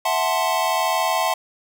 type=chord; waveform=square; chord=F# half-diminished seventh; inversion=third; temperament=equal; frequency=659.3 / 740 / 880 / 1046.5 Hz; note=E5 / F#5 / A5 / C6; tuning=0 / 0 / 0 / 0 cents; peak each=-25 dBFS; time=0.05-1.34 s; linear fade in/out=5 ms; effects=none